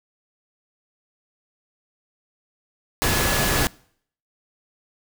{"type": "tone in noise", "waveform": "sine", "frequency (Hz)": 1700, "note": "G#6", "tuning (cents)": 40, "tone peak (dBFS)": -29, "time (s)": [3.02, 3.67], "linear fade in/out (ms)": 0, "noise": "pink", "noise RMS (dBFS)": -21, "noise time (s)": [3.02, 3.67], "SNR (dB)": -11, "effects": ["noise-tail reverb RT60 0.6 s tail -24 dB re dry"]}